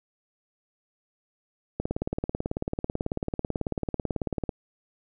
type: click train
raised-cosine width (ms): 2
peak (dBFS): -14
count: 50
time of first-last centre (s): 1.8-4.492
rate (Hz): 18.2
effects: none